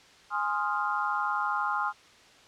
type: chord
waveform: sine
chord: F minor seventh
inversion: first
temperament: equal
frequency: 830.6 / 1046.5 / 1244.5 / 1396.9 Hz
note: Ab5 / C6 / Eb6 / F6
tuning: 0 / 0 / 0 / 0 cents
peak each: -32 dBFS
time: 0.3-1.93 s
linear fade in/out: 50 ms
effects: white hiss -55 dBFS RMS until 2.47 s + low-pass 5000 Hz 12 dB/octave